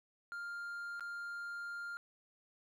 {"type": "tone with dropouts", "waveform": "triangle", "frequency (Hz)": 1400, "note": "F6", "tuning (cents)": 4, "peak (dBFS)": -39, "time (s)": [0.32, 1.97], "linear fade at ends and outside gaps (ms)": 0, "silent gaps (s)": [0.996, 1.007], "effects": []}